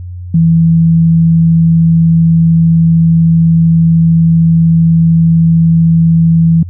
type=tone; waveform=sine; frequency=164.81 Hz; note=E3; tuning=in tune; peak=-4 dBFS; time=0.34-6.63 s; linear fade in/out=5 ms; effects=added 89 Hz sine -21 dBFS peak until 6.69 s